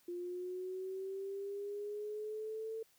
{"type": "linear sweep", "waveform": "sine", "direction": "up", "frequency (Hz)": [349.2, 448], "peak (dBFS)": -39, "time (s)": [0.08, 2.83], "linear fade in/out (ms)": 5, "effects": ["white hiss -70 dBFS RMS until 2.98 s"]}